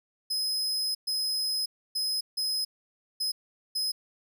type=tone bursts at uneven times; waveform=40% pulse; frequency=5080 Hz; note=D#8; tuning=35 cents sharp; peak=-26 dBFS; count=6; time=0.3-0.95 / 1.07-1.66 / 1.95-2.21 / 2.37-2.65 / 3.2-3.32 / 3.75-3.92 s; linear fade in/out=10 ms; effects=none

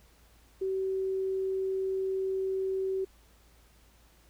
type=tone; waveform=sine; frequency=381.8 Hz; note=G4; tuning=46 cents flat; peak=-28 dBFS; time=0.61-3.05 s; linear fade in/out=10 ms; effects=added 56 Hz sine -60 dBFS peak until 4.29 s + pink hiss -63 dBFS RMS until 4.29 s

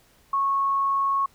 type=tone; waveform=sine; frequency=1100 Hz; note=C#6; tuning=14 cents flat; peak=-20 dBFS; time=0.33-1.26 s; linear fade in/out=5 ms; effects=pink hiss -59 dBFS RMS until 1.34 s

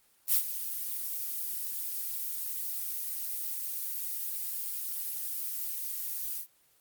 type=noise with ADSR envelope; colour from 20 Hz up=violet; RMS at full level=-22 dBFS; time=0.27-6.47 s; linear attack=65 ms; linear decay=86 ms; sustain=-13 dB; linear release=99 ms; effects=white hiss -66 dBFS RMS until 6.8 s + Opus 24 kbps

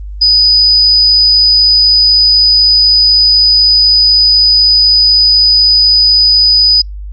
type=tone; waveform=sine; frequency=4978 Hz; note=D#8; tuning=in tune; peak=-4 dBFS; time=0.21-6.82 s; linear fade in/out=10 ms; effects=added 50 Hz sine -21 dBFS peak until 7.12 s + Opus 32 kbps

